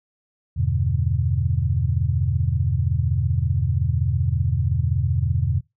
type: chord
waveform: sine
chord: E minor seventh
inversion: none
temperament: equal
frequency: 82.41 / 98 / 123.47 / 146.83 Hz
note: E2 / G2 / B2 / D3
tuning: 0 / 0 / 0 / 0 cents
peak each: -23 / -24 / -23 / -27 dBFS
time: 0.56-5.61 s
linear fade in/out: 20 ms
effects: noise-tail reverb RT60 0.2 s tail -22 dB re dry